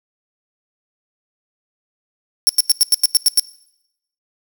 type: tone bursts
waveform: 20% pulse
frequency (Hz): 5460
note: F8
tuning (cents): -40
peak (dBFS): -3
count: 9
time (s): 2.47-3.396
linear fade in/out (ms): 0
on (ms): 22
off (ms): 91
effects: noise-tail reverb RT60 0.8 s tail -21 dB re dry